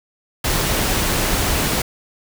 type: noise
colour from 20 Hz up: pink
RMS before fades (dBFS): -19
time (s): 0.44-1.82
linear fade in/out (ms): 5
effects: none